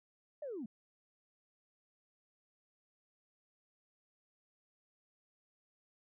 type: linear sweep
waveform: sine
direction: down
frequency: 622 to 196 Hz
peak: -39 dBFS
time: 0.42-0.66 s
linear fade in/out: 5 ms
effects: tanh soft clip ceiling -35 dBFS